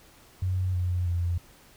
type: tone with pitch steps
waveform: sine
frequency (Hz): 92.5 / 89.61 / 86.81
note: F#2 / F2 / F2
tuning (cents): 0 / +45 / -10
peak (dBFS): -24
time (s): 0.42-1.38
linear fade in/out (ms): 5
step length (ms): 320
effects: pink hiss -55 dBFS RMS until 1.76 s